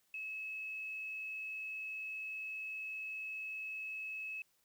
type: tone with quantisation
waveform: sine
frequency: 2585 Hz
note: E7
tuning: 34 cents flat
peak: -40 dBFS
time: 0.14-4.42 s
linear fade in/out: 2 ms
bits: 11
effects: white hiss -75 dBFS RMS until 4.64 s